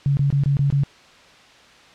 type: tone bursts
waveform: sine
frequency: 140.4 Hz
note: C#3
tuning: 22 cents sharp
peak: -15 dBFS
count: 6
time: 0.06-0.835 s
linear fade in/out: 0 ms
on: 110 ms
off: 23 ms
effects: white hiss -48 dBFS RMS until 1.94 s + low-pass 4000 Hz 12 dB/octave